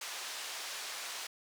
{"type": "band-pass noise", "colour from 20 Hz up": "white", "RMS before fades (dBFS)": -42, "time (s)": [0.01, 1.27], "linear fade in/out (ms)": 5, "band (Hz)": [630, 6200], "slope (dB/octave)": 12, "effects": []}